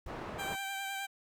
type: noise with exponential decay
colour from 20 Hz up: brown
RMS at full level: -38 dBFS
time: 0.06-0.19 s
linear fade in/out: 5 ms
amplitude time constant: 28 ms
type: low-pass noise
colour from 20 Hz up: white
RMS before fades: -42 dBFS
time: 0.07-0.56 s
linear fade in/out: 20 ms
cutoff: 1000 Hz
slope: 12 dB/octave
type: tone with vibrato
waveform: 15% pulse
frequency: 784 Hz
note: G5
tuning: in tune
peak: -30 dBFS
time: 0.38-1.07 s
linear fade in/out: 20 ms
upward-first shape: sine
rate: 9.7 Hz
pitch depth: 21 cents each way
effects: none